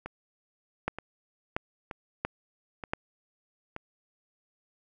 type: two click trains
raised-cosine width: 0.5 ms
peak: -22 / -13 dBFS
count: 5 / 4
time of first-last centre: 0.06-3.764 / 0.88-2.935 s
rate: 1.08 / 1.46 Hz
effects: none